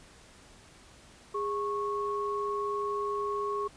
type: tone pair together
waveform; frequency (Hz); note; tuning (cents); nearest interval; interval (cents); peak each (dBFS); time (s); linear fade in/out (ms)
sine; 410.2 / 1100.2; G#4 / C#6; -21 / -13; octave + perfect fourth; 1708; -32 / -32; 1.34-3.68; 10
effects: pink hiss -55 dBFS RMS until 3.76 s + resampled to 22050 Hz